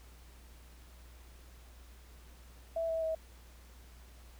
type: tone with pitch steps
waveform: sine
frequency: 659.3 / 650.6 / 642 Hz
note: E5 / E5 / E5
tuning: 0 / -23 / -46 cents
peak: -31 dBFS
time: 2.76-3.15 s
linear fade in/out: 5 ms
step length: 130 ms
effects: added 60 Hz sine -53 dBFS peak until 4.39 s + pink hiss -61 dBFS RMS until 4.39 s